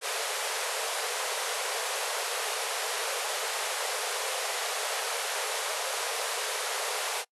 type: band-pass noise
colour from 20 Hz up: pink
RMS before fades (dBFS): -32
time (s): 0.01-7.25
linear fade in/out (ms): 50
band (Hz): 420 to 12000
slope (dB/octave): 96
effects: noise-tail reverb RT60 0.1 s tail -25 dB re dry